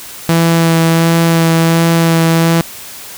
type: tone with vibrato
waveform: sawtooth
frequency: 165.4 Hz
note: E3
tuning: 6 cents sharp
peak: -4 dBFS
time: 0.29-2.61 s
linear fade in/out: 0 ms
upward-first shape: sine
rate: 1.4 Hz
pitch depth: 13 cents each way
effects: white hiss -30 dBFS RMS until 3.17 s